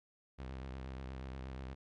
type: tone with vibrato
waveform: sawtooth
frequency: 65.5 Hz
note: C2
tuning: 2 cents sharp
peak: -39 dBFS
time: 0.38-1.75 s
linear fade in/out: 20 ms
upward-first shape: square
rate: 8.4 Hz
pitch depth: 46 cents each way
effects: low-pass 4000 Hz 12 dB/octave